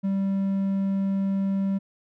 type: tone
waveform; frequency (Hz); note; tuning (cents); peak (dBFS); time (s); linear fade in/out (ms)
triangle; 195; G3; -9; -20; 0.03-1.79; 20
effects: none